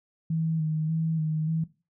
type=tone with vibrato; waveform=sine; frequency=158.8 Hz; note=D#3; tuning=36 cents sharp; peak=-24 dBFS; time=0.3-1.64 s; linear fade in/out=5 ms; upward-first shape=square; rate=1.7 Hz; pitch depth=29 cents each way; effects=noise-tail reverb RT60 0.3 s tail -17 dB re dry